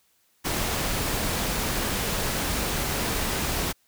pink noise, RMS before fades -27 dBFS, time 0.44-3.73 s, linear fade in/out 20 ms, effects white hiss -66 dBFS RMS until 3.87 s

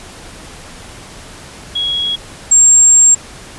sine tone pair in turn, 3322 / 7458 Hz, G#7 / A#8, 0 / 0 cents, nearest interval octave + major second, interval 1400 cents, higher second, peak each -14 / -4 dBFS, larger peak second, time 1.75-2.16 / 2.51-3.15 s, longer second, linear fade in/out 10 ms, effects pink hiss -34 dBFS RMS until 3.58 s + resampled to 24000 Hz

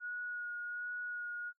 sine tone with vibrato, 1450 Hz, F#6, 35 cents flat, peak -38 dBFS, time 0-1.53 s, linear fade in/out 50 ms, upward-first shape sine, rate 1.3 Hz, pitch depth 14 cents each way, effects noise-tail reverb RT60 0.1 s tail -21 dB re dry

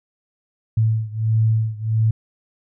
sine beating tone pair, 110.2 / 111.7 Hz, A2 / A2, +3 / +27 cents, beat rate 1.5 Hz, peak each -18 / -20 dBFS, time 0.77-2.11 s, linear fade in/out 5 ms, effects none

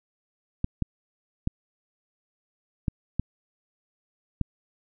clicks, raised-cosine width 5 ms, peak -12 dBFS, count 6, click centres 0.644 / 0.823 / 1.474 / 2.882 / 3.196 / 4.413 s, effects none

